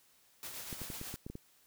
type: noise with tremolo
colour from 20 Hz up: white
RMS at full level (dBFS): -43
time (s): 0.43-1.16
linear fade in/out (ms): 0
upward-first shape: triangle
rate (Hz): 8.1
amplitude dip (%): 45
type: clicks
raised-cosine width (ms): 3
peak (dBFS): -30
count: 8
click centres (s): 0.728 / 0.817 / 0.902 / 1.014 / 1.141 / 1.265 / 1.3 / 1.354
effects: white hiss -67 dBFS RMS until 1.66 s

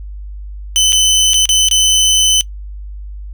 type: tone with dropouts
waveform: 25% pulse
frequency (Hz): 3032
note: F#7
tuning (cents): +42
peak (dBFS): -5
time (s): 0.76-2.41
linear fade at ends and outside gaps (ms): 0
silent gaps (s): 0.922-0.929 / 1.334-1.342 / 1.455-1.491 / 1.686-1.712
effects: noise-tail reverb RT60 0.1 s tail -21 dB re dry + added 50 Hz sine -25 dBFS peak until 3.33 s

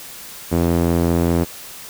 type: tone with band-pass filter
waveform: sawtooth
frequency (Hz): 85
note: F2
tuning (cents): -46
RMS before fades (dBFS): -17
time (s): 0.51-1.45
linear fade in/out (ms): 20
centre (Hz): 320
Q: 0.82
effects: white hiss -36 dBFS RMS until 1.89 s

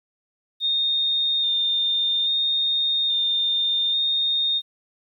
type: tone with vibrato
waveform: sine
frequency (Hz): 3651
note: A#7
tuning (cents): -37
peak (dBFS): -19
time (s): 0.6-4.62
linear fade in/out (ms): 50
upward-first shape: square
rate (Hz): 0.6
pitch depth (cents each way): 13
effects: 10-bit

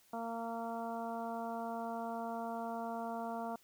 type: harmonic tone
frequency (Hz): 230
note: A#3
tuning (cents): -23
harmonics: 1 / 2 / 3 / 4 / 5 / 6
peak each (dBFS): -43 / -47 / -41 / -45 / -50 / -52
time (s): 0.13-3.56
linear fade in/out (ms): 5
effects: white hiss -67 dBFS RMS until 3.63 s

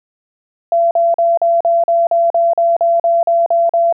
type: tone bursts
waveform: sine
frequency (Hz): 678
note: E5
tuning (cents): +49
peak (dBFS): -9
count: 14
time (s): 0.72-3.926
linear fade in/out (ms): 2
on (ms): 190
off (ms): 42
effects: none

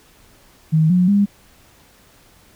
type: tone with pitch steps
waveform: sine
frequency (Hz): 157.9 / 180.5 / 202.1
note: D#3 / F#3 / G#3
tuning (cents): +26 / -43 / -47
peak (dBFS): -11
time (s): 0.72-1.26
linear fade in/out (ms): 20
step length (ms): 180
effects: pink hiss -51 dBFS RMS until 2.55 s

